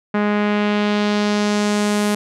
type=tone with low-pass filter sweep; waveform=sawtooth; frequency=207.7 Hz; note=G#3; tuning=in tune; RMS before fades=-18 dBFS; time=0.14-2.15 s; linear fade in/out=5 ms; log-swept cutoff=1800 to 11000 Hz; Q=1.3; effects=none